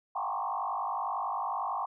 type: tone with frequency modulation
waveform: sine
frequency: 932.3 Hz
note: A#5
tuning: in tune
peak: -30 dBFS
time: 0.15-1.86 s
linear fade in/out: 10 ms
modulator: 51 Hz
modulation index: 4.1
effects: none